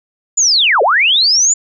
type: linear two-way sweep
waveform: sine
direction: down then up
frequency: 7140 to 404.5 to 7140 Hz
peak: -8 dBFS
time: 0.37-1.54 s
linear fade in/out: 10 ms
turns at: 0.82 s
effects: none